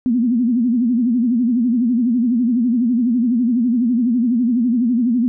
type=tone with vibrato; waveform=sine; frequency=240 Hz; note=B3; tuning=49 cents flat; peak=-13 dBFS; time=0.06-5.28 s; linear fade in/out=0 ms; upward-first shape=sine; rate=12 Hz; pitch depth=130 cents each way; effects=none